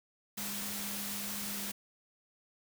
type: tone in noise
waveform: sine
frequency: 203.3 Hz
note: G#3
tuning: 37 cents flat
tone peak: -44 dBFS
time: 0.37-1.72 s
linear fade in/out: 10 ms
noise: white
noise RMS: -39 dBFS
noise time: 0.37-1.72 s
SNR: -8 dB
effects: none